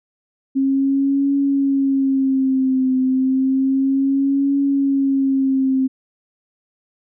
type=tone with vibrato; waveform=sine; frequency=268.7 Hz; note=C4; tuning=46 cents sharp; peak=-14 dBFS; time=0.55-5.88 s; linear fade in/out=20 ms; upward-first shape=triangle; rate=0.31 Hz; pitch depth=68 cents each way; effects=none